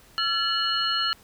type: tone cluster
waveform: sine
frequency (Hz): 1353 / 1715 / 2948 / 4272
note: E6 / A6 / F#7 / C8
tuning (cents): +45 / -45 / -7 / +35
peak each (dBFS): -27 / -33 / -27 / -27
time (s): 0.18-1.13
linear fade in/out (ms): 0
effects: pink hiss -54 dBFS RMS until 1.23 s